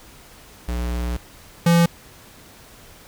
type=tone pair in turn; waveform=square; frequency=60.1 / 169.99 Hz; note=B1 / F3; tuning=-46 / -46 cents; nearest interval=octave + tritone; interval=1800 cents; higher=second; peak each=-23 / -13 dBFS; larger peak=second; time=0.68-1.17 / 1.66-1.86 s; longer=first; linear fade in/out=5 ms; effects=pink hiss -46 dBFS RMS until 3.07 s